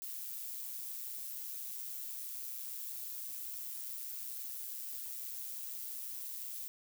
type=noise with amplitude modulation; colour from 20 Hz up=violet; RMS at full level=-41 dBFS; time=0.02-6.68 s; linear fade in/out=0 ms; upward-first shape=sine; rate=126 Hz; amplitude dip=45%; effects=none